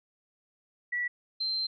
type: tone pair in turn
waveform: sine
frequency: 1948 / 4128 Hz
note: B6 / C8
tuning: -24 / -24 cents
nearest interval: octave + minor second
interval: 1300 cents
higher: second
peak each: -28 dBFS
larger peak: neither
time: 0.92-1.08 / 1.4-1.67 s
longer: second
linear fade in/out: 10 ms
effects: none